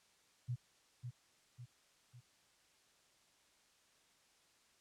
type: tone with echo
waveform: sine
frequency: 122.5 Hz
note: B2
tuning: 14 cents flat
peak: -36 dBFS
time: 0.48-0.56 s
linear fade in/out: 20 ms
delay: 550 ms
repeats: 3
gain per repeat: -6 dB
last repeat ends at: 2.21 s
effects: white hiss -71 dBFS RMS until 4.8 s + low-pass 8000 Hz 12 dB/octave